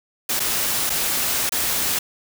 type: noise with dropouts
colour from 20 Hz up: white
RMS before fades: -22 dBFS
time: 0.29-1.99 s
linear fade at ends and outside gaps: 5 ms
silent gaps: 0.396-0.401 / 0.896-0.901 / 1.494-1.52 s
effects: none